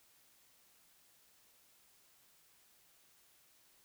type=silence; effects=white hiss -68 dBFS RMS until 3.84 s